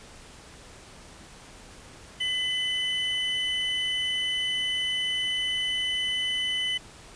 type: tone pair together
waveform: triangle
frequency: 2015 / 3010 Hz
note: B6 / F#7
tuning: +34 / +29 cents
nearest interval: perfect fifth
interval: 695 cents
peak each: -30 / -25 dBFS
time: 2.2-6.78 s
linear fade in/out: 10 ms
effects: pink hiss -48 dBFS RMS until 7.15 s + resampled to 22050 Hz